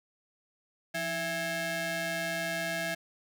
sawtooth ring-modulated tone, 493.9 Hz, B4, in tune, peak -24 dBFS, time 0.94-2.95 s, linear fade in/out 10 ms, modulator 1160 Hz, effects none

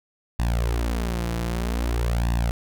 sawtooth tone with flanger, 58.27 Hz, A#1, in tune, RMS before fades -24 dBFS, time 0.39-2.51 s, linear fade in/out 0 ms, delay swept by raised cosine 1.1 to 6 ms, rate 0.52 Hz, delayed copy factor +0.95, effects none

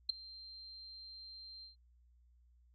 sine tone with ADSR envelope, 4155 Hz, C8, 13 cents flat, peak -26 dBFS, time 0.09-1.76 s, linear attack 7 ms, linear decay 8 ms, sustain -23 dB, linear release 130 ms, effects added 60 Hz sine -64 dBFS peak until 2.74 s + AAC 64 kbps

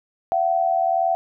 sine tone pair together, 675 / 756.6 Hz, E5 / F#5, +41 / +38 cents, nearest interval major second, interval 197 cents, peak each -20 dBFS, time 0.32-1.15 s, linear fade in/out 0 ms, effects none

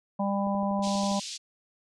harmonic tone, 199.1 Hz, G3, 27 cents sharp, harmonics 1 / 3 / 4 / 5, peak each -27 / -32 / -33 / -34 dBFS, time 0.19-1.2 s, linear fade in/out 10 ms
click train, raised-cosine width 2 ms, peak -32 dBFS, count 9, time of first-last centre 0.47-1.115 s, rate 12.4 Hz
white band-pass noise, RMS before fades -38 dBFS, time 0.82-1.38 s, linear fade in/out 20 ms, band 3200 to 6400 Hz, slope 24 dB/octave
effects resampled to 24000 Hz

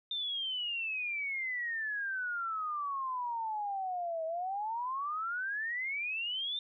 sine exponential two-way sweep, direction down then up, 3627 to 637 to 3627 Hz, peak -33 dBFS, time 0.11-6.59 s, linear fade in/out 2 ms, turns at 4.25 s, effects none

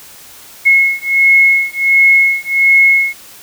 sine beating tone pair, 2173 / 2174.4 Hz, C#7 / C#7, -35 / -34 cents, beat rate 1.4 Hz, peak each -10 dBFS, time 0.65-3.14 s, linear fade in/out 20 ms, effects white hiss -37 dBFS RMS until 3.42 s

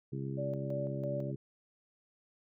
harmonic tone, 67.8 Hz, C#2, 38 cents flat, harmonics 2 / 3 / 4 / 5 / 6, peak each -37 / -43 / -46 / -44 / -46 dBFS, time 0.12-1.36 s, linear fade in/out 10 ms
sine tone with tremolo, 580 Hz, D5, 22 cents flat, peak -35 dBFS, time 0.37-1.32 s, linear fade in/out 20 ms, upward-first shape square, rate 3 Hz, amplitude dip 55%
effects none

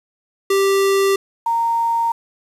square / sine tone pair in turn, 392 / 925.1 Hz, G4 / A#5, 0 / -13 cents, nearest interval octave + minor third, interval 1487 cents, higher second, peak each -14 / -15 dBFS, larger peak first, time 0.5-1.16 / 1.46-2.12 s, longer neither, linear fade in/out 5 ms, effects resampled to 32000 Hz + 7-bit

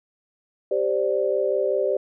sine chord, G suspended fourth, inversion none, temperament just, 392 / 522.7 / 588 Hz, G4 / C5 / D5, 0 / -2 / +2 cents, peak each -24 dBFS, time 0.71-1.97 s, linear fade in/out 5 ms, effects none

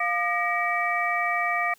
sine tone cluster, 701 / 1211 / 1891 / 2294 Hz, F5 / D#6 / A#6 / D7, +6 / -47 / +24 / -41 cents, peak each -28 dBFS, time 0-1.74 s, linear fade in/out 5 ms, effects white hiss -59 dBFS RMS until 1.78 s

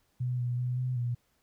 sine tone with pitch steps, 124.8 / 122.3 / 124.5 / 126.9 / 120.9 Hz, B2 / B2 / B2 / B2 / B2, +19 / -16 / +14 / +47 / -36 cents, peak -28 dBFS, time 0.2-1.15 s, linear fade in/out 10 ms, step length 190 ms, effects pink hiss -72 dBFS RMS until 1.42 s

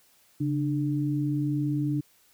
sine tone pair together, 140 / 297.5 Hz, C#3 / D4, +18 / +22 cents, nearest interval octave + minor second, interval 1304 cents, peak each -27 dBFS, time 0.4-2.01 s, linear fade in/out 10 ms, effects white hiss -62 dBFS RMS until 2.33 s

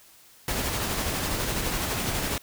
pink noise with tremolo, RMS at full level -27 dBFS, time 0.48-2.38 s, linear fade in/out 2 ms, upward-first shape sine, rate 12 Hz, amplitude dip 30%, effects white hiss -54 dBFS RMS until 2.42 s

